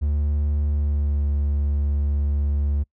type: tone with pitch glide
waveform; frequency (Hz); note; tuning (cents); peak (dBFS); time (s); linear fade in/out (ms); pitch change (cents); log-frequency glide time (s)
triangle; 73.42 to 71.95; D2 to D2; 0 to -35; -17; 0.01-2.84; 20; -35; 0.7-1.26
effects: noise-tail reverb RT60 0.1 s tail -26 dB re dry